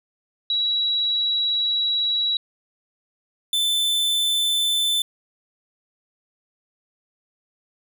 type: tone pair in turn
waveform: sine / 45% pulse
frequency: 3894 / 3526 Hz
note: B7 / A7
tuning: -25 / +3 cents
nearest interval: major second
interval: 172 cents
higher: first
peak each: -19 dBFS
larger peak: neither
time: 0.5-2.37 / 3.53-5.02 s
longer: first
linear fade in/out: 2 ms
effects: none